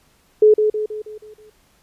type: tone with echo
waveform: sine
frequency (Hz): 427.2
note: G#4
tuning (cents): +49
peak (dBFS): -7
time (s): 0.42-0.54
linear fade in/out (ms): 5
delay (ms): 160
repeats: 6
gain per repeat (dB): -6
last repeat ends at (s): 1.5
effects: pink hiss -58 dBFS RMS until 1.82 s + resampled to 32000 Hz